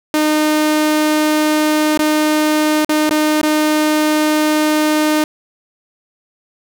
sawtooth tone with dropouts, 305.8 Hz, D#4, 30 cents flat, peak -8 dBFS, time 0.14-5.24 s, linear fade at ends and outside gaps 1 ms, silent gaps 1.975-1.992 / 2.847-2.892 / 3.094-3.109 / 3.415-3.431 s, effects none

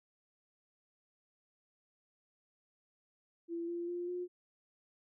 sine tone with pitch steps, 337.9 / 344.2 / 350.6 / 357.2 Hz, E4 / F4 / F4 / F4, +43 / -25 / +7 / +39 cents, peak -36 dBFS, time 3.48-4.28 s, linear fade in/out 50 ms, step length 200 ms, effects none

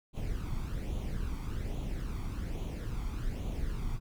brown noise with flanger, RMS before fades -35 dBFS, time 0.13-4 s, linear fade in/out 50 ms, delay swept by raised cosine 0.29 to 0.9 ms, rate 1.2 Hz, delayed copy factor +0.6, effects none

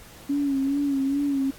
sine tone with vibrato, 277.8 Hz, C#4, 4 cents sharp, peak -21 dBFS, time 0.29-1.51 s, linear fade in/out 10 ms, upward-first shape sine, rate 2.4 Hz, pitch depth 56 cents each way, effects pink hiss -47 dBFS RMS until 1.58 s + AAC 64 kbps

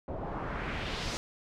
pink noise with low-pass filter sweep, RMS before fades -36 dBFS, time 0.08-1.17 s, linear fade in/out 0 ms, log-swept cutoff 570 to 6100 Hz, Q 1.5, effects none

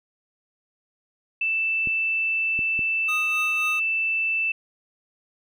sine tone, 2650 Hz, E7, 9 cents sharp, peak -21 dBFS, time 1.41-4.52 s, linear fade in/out 5 ms
clicks, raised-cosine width 3 ms, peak -23 dBFS, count 3, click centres 1.873 / 2.591 / 2.792 s
square tone with tremolo, 1244.5 Hz, D#6, in tune, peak -28 dBFS, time 3.08-3.8 s, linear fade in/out 10 ms, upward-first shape triangle, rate 3.8 Hz, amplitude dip 60%
effects none

